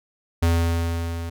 square tone with level ramp, 84 Hz, E2, 33 cents sharp, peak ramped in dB -16 to -29 dBFS, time 0.42-1.3 s, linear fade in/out 10 ms, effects none

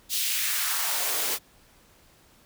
white noise with high-pass filter sweep, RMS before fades -27 dBFS, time 0.09-1.39 s, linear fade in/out 50 ms, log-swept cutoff 3800 to 310 Hz, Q 1.5, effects pink hiss -58 dBFS RMS until 2.45 s

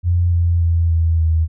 sine tone with pitch steps, 87.4 / 85.65 / 83.94 / 82.26 / 80.61 Hz, F2 / F2 / E2 / E2 / E2, +2 / -33 / +32 / -3 / -38 cents, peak -12 dBFS, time 0.03-1.48 s, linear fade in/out 50 ms, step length 290 ms, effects none

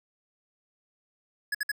square tone bursts, 1691 Hz, G#6, 31 cents sharp, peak -27 dBFS, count 3, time 1.52-1.717 s, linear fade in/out 5 ms, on 27 ms, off 58 ms, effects none

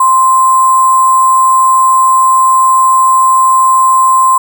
sine tone with sample-and-hold, 1046.5 Hz, C6, in tune, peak -4 dBFS, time 0-4.38 s, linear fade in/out 5 ms, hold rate 8820 Hz, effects none

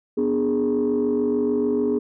sine chord, G# diminished, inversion first, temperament equal, 246.9 / 293.7 / 415.3 Hz, B3 / D4 / G#4, 0 / 0 / 0 cents, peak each -22 / -24 / -20 dBFS, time 0.17-1.99 s, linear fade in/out 10 ms, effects tanh soft clip ceiling -14 dBFS

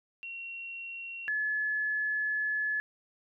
sine tone pair in turn, 2737 / 1713.8 Hz, F7 / A6, -36 / -46 cents, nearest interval minor sixth, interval 810 cents, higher first, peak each -38 / -28 dBFS, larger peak second, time 0.23-1.28 / 1.28-2.8 s, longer second, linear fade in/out 0 ms, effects none

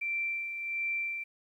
sine tone with tremolo, 2349 Hz, D7, in tune, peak -29 dBFS, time 0.01-1.24 s, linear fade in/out 10 ms, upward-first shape sine, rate 1.4 Hz, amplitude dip 50%, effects 11-bit

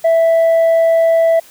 sine tone with tanh clipping, 659.3 Hz, E5, in tune, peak -9 dBFS, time 0.04-1.4 s, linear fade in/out 10 ms, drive 2 dB, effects white hiss -43 dBFS RMS until 1.5 s

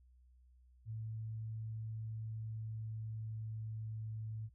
sine tone with pitch glide, 110.7 to 109.87 Hz, A2 to A2, +11 to -2 cents, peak -40 dBFS, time 0.85-4.5 s, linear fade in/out 50 ms, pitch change -13 cents, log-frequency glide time 1.95-4.1 s, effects added 62 Hz sine -62 dBFS peak until 4.54 s

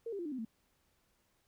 sine tone with pitch steps, 460.5 / 398.6 / 345 / 298.6 / 258.4 / 223.7 Hz, A#4 / G4 / F4 / D4 / C4 / A3, -21 / +29 / -21 / +29 / -21 / +29 cents, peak -37 dBFS, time 0.06-0.45 s, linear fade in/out 5 ms, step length 65 ms, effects pink hiss -75 dBFS RMS until 1.47 s

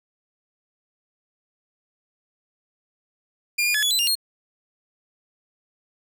sawtooth tone with pitch steps, 2407 / 2428 / 1710 / 3403 / 4017 / 2809 / 4276 Hz, D7 / D#7 / A6 / G#7 / B7 / F7 / C8, +42 / -43 / -50 / +41 / +29 / +9 / +37 cents, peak -16 dBFS, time 3.58-4.154 s, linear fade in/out 10 ms, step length 82 ms, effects none

